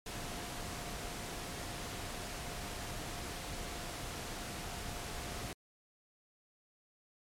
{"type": "tone in noise", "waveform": "sine", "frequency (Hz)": 705, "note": "F5", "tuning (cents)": 16, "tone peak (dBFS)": -52, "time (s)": [0.06, 5.53], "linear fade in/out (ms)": 2, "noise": "pink", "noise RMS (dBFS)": -42, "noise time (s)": [0.06, 5.53], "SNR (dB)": -13, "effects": ["low-pass 11000 Hz 12 dB/octave", "MP3 96 kbps"]}